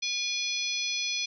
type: harmonic tone with a mistuned harmonic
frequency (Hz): 845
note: G#5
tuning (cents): +30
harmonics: 3 / 4 / 5 / 6 / 7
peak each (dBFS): -33 / -34 / -35 / -36 / -36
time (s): 0.02-1.26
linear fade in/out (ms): 10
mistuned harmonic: 3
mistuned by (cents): -72
effects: none